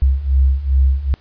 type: beating tone pair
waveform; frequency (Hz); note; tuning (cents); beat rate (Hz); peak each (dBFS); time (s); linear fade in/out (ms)
sine; 65.41 / 67.91; C2 / C#2; 0 / -35; 2.5; -16 / -13; 0.02-1.14; 0
effects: pink hiss -52 dBFS RMS until 1.2 s + resampled to 11025 Hz